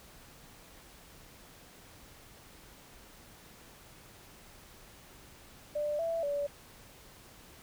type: tone with pitch steps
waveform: sine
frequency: 593 / 664 / 574 Hz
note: D5 / E5 / D5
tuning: +17 / +12 / -40 cents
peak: -30 dBFS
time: 5.75-6.47 s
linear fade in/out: 10 ms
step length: 240 ms
effects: pink hiss -55 dBFS RMS until 7.62 s